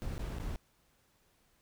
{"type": "noise with dropouts", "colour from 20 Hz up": "brown", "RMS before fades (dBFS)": -38, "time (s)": [0.02, 0.56], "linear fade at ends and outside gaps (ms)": 0, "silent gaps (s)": [[0.18, 0.193], [0.384, 0.398]], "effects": ["pink hiss -71 dBFS RMS until 1.61 s"]}